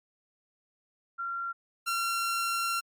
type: tone pair in turn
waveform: sine / sawtooth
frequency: 1376 / 1368.2 Hz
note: F6 / F6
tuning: -26 / -36 cents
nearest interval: unison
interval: 10 cents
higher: first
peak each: -31 / -24 dBFS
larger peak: second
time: 1.18-1.53 / 1.86-2.81 s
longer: second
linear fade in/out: 20 ms
effects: MP3 64 kbps